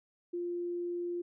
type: tone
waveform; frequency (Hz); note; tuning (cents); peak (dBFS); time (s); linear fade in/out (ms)
sine; 349.2; F4; 0; -33; 0.33-1.22; 10
effects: none